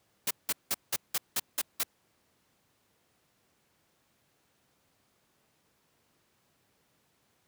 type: noise bursts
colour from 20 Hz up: white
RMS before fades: -29 dBFS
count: 8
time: 0.27-1.834 s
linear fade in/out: 5 ms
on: 38 ms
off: 180 ms
effects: pink hiss -71 dBFS RMS until 7.47 s + high-pass 100 Hz 12 dB/octave